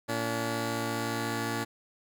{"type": "tone pair together", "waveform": "10% pulse", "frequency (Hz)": [114.39, 286.1], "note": ["A#2", "D4"], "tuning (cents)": [-32, -45], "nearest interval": "octave + major third", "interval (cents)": 1587, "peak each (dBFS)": -24, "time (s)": [0.08, 1.65], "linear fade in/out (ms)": 20, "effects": []}